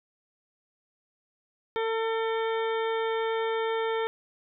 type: harmonic tone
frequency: 449.4 Hz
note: A4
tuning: 37 cents sharp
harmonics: 1 / 2 / 3 / 4 / 5 / 7 / 8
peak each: -27 / -33 / -37 / -39 / -41 / -44 / -45 dBFS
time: 1.76-4.07 s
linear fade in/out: 0 ms
effects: none